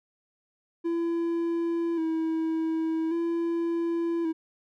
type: tone with vibrato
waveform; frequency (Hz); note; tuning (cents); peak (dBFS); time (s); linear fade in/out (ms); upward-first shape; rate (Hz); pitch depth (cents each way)
triangle; 329.6; E4; 0; -23; 0.84-4.33; 20; square; 0.44; 37
effects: none